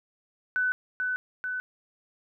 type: tone with echo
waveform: sine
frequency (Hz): 1501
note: F#6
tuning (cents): +24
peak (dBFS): -23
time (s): 0.56-0.72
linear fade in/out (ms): 0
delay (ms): 440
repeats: 2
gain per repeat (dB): -3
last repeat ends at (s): 1.6
effects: none